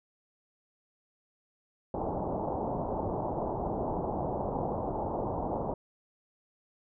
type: low-pass noise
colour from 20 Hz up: white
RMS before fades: -33 dBFS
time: 1.94-5.74 s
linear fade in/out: 2 ms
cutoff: 910 Hz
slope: 48 dB/octave
effects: none